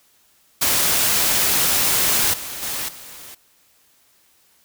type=noise with level steps; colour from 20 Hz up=white; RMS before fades=-18 / -31 / -26 / -39 dBFS; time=0.61-3.35 s; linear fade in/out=10 ms; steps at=2.33 / 2.62 / 2.88 s; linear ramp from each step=10 ms; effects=white hiss -58 dBFS RMS until 4.64 s